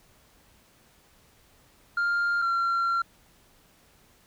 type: tone pair in turn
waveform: sine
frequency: 1400 / 1370.4 Hz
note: F6 / F6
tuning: +4 / -33 cents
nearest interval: unison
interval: 37 cents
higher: first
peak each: -20 dBFS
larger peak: neither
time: 1.97-2.42 / 2.42-3.02 s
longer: second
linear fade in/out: 5 ms
effects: tanh soft clip ceiling -22 dBFS + pink hiss -60 dBFS RMS until 4.26 s